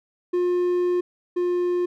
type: tone pair in turn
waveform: triangle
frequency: 356.1 / 354.8 Hz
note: F4 / F4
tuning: +34 / +27 cents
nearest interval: unison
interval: 7 cents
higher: first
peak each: -17 / -18 dBFS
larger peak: first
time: 0.33-1.01 / 1.36-1.86 s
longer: first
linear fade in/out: 10 ms
effects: none